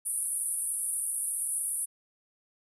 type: band-pass noise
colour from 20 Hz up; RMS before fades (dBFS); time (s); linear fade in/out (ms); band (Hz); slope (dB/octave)
white; -32; 0.05-1.86; 20; 9100 to 11000; 96
effects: none